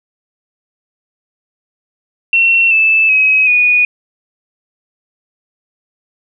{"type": "tone with pitch steps", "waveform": "sine", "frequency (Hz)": [2716, 2630, 2546, 2465], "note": ["F7", "E7", "D#7", "D#7"], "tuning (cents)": [-49, -5, 39, -17], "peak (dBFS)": -7, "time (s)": [2.33, 3.85], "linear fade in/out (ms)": 2, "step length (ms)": 380, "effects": []}